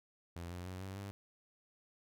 sawtooth tone with pitch steps, 85.8 / 89.03 / 92.38 / 95.86 / 99.47 Hz, F2 / F2 / F#2 / G2 / G2, -30 / +34 / -2 / -38 / +26 cents, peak -39 dBFS, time 0.36-1.11 s, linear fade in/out 0 ms, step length 150 ms, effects none

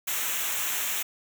white noise with comb filter, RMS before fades -29 dBFS, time 0.07-1.03 s, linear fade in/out 10 ms, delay 0.21 ms, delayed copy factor -0.7, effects none

